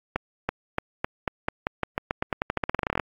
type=accelerating click train; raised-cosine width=0.5 ms; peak=-9 dBFS; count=26; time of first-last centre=0.16-2.997 s; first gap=330 ms; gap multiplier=0.89; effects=AAC 64 kbps